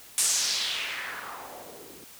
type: noise with low-pass filter sweep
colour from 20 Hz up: blue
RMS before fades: -31 dBFS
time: 0.18-2.04 s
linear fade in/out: 0 ms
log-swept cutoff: 9000 to 290 Hz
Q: 2.3
effects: white hiss -49 dBFS RMS until 2.19 s